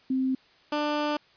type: tone pair in turn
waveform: sine / 15% pulse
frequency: 261.6 / 297 Hz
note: C4 / D4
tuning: 0 / +20 cents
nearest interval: major second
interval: 220 cents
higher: second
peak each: -23 / -19 dBFS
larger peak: second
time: 0.1-0.35 / 0.72-1.17 s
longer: second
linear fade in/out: 5 ms
effects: white hiss -59 dBFS RMS until 1.36 s + resampled to 11025 Hz